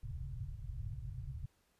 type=low-pass noise; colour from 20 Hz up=white; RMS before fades=-43 dBFS; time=0.03-1.46 s; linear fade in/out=10 ms; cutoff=140 Hz; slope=96 dB/octave; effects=pink hiss -75 dBFS RMS until 1.79 s + resampled to 32000 Hz